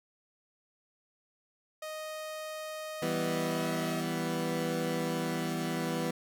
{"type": "tone with pitch glide", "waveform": "sawtooth", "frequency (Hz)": [622.3, 638], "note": ["D#5", "D#5"], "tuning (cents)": [0, 43], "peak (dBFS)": -34, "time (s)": [1.82, 4.01], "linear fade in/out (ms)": 5, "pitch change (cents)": 43, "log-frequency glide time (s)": [3.34, 3.66]}
{"type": "chord", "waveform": "20% pulse", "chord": "E minor", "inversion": "none", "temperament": "equal", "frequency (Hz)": [164.81, 196, 246.9], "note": ["E3", "G3", "B3"], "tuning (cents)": [0, 0, 0], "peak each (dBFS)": [-29, -33, -30], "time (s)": [3.02, 6.11], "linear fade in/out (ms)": 5}
{"effects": []}